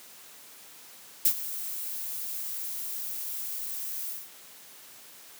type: noise with ADSR envelope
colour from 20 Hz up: violet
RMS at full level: -19 dBFS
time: 1.25-4.3 s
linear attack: 7 ms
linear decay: 73 ms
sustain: -16 dB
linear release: 210 ms
effects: white hiss -50 dBFS RMS until 5.39 s + high-pass 150 Hz 12 dB/octave